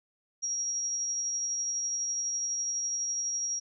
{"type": "tone with tremolo", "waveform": "sine", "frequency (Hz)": 5660, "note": "F8", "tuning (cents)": 22, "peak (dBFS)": -28, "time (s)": [0.42, 3.6], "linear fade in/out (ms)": 20, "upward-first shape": "triangle", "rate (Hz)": 12, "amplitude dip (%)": 25, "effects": []}